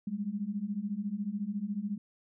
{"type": "beating tone pair", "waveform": "sine", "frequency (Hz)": [195.9, 209.9], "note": ["G3", "G#3"], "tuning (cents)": [-1, 19], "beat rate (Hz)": 14, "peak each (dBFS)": [-36, -34], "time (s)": [0.07, 1.98], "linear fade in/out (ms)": 5, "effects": []}